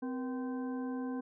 harmonic tone with a mistuned harmonic, 257.9 Hz, C4, 25 cents flat, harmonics 1 / 2 / 3 / 4 / 6, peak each -35 / -44 / -49 / -50 / -54 dBFS, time 0.02-1.21 s, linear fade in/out 10 ms, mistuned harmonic 2, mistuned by -130 cents, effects none

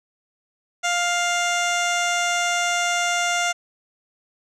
15% pulse tone with low-pass filter, 701 Hz, F5, 6 cents sharp, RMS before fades -22 dBFS, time 0.83-3.53 s, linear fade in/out 20 ms, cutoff 6600 Hz, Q 1.8, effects none

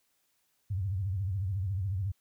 sine tone with vibrato, 96 Hz, G2, 36 cents flat, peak -29 dBFS, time 0.7-2.12 s, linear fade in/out 10 ms, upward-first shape sine, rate 14 Hz, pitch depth 150 cents each way, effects white hiss -74 dBFS RMS until 2.2 s

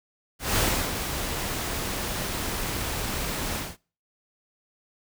pink noise with ADSR envelope, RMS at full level -22 dBFS, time 0.39-3.77 s, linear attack 180 ms, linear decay 330 ms, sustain -8 dB, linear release 200 ms, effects noise-tail reverb RT60 0.4 s tail -25 dB re dry

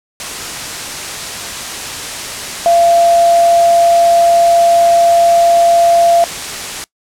sine tone in noise, 684 Hz, F5, 36 cents flat, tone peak -6 dBFS, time 2.66-6.24 s, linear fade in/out 0 ms, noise white, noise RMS -22 dBFS, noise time 0.2-6.84 s, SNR +13 dB, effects noise-tail reverb RT60 0.1 s tail -22 dB re dry + low-pass 9000 Hz 12 dB/octave

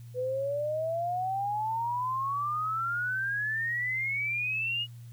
sine exponential sweep, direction up, 493.9 to 2904 Hz, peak -28 dBFS, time 0.14-4.87 s, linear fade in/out 50 ms, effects added 118 Hz sine -43 dBFS peak until 5.12 s + white hiss -63 dBFS RMS until 5.12 s

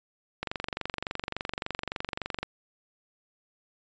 click train, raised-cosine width 0.3 ms, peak -15 dBFS, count 48, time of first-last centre 0.43-2.43 s, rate 23.5 Hz, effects resampled to 16000 Hz

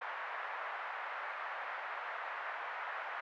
white band-pass noise, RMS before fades -42 dBFS, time 0.01-3.21 s, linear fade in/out 10 ms, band 670 to 1800 Hz, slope 24 dB/octave, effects none

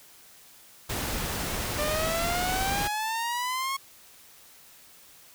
pink noise, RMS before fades -31 dBFS, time 0.89-2.88 s, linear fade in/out 10 ms
sawtooth exponential sweep, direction up, 590 to 1100 Hz, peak -24 dBFS, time 1.78-3.77 s, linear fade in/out 10 ms
effects white hiss -53 dBFS RMS until 5.34 s

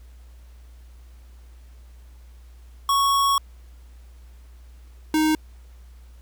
square tone pair in turn, 1108.7 / 311.1 Hz, C#6 / D#4, 0 / 0 cents, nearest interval octave + minor seventh, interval 2200 cents, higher first, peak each -18 dBFS, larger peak neither, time 2.89-3.38 / 5.14-5.35 s, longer first, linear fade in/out 2 ms, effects added 60 Hz sine -43 dBFS peak until 6.21 s + pink hiss -60 dBFS RMS until 6.21 s

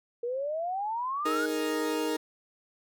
sine exponential sweep, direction up, 466.2 to 1480 Hz, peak -29 dBFS, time 0.23-1.46 s, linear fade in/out 5 ms
40% pulse chord, D# suspended fourth, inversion none, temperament equal, 311.1 / 415.3 / 466.2 Hz, D#4 / G#4 / A#4, 0 / 0 / 0 cents, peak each -30 / -35 / -31 dBFS, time 1.25-2.17 s, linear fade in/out 10 ms
effects none

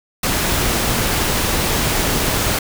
pink noise, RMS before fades -18 dBFS, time 0.23-2.59 s, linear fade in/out 5 ms, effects none

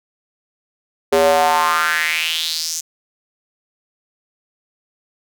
square tone with high-pass filter sweep, 80.9 Hz, E2, 32 cents flat, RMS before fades -17 dBFS, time 1.12-2.81 s, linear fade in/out 10 ms, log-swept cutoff 440 to 6600 Hz, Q 4.3, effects none

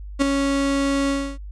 35% pulse tone with ADSR envelope, 277.2 Hz, C#4, in tune, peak -11 dBFS, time 0.19-1.38 s, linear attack 29 ms, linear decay 6 ms, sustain -6 dB, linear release 290 ms, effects added 50 Hz sine -32 dBFS peak until 1.51 s + resampled to 22050 Hz

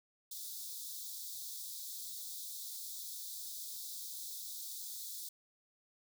white high-pass noise, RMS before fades -45 dBFS, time 0.31-5.29 s, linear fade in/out 5 ms, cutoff 3500 Hz, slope 96 dB/octave, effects none

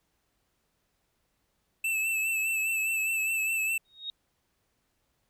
square tone with vibrato, 2637 Hz, E7, in tune, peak -27 dBFS, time 1.84-3.78 s, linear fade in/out 5 ms, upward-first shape sine, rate 4.9 Hz, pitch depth 35 cents each way
sine tone with exponential growth, 3746 Hz, A#7, 8 cents sharp, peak -30 dBFS, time 3.85-4.1 s, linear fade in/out 1 ms, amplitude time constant 53 ms
effects pink hiss -75 dBFS RMS until 5.29 s

